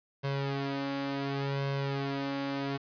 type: tone with flanger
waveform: sawtooth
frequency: 138.59 Hz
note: C#3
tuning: in tune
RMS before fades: -33 dBFS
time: 0.23-2.78 s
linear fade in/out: 20 ms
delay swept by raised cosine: 1.9 to 3.5 ms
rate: 0.69 Hz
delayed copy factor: +0.75
effects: resampled to 11025 Hz + 9-bit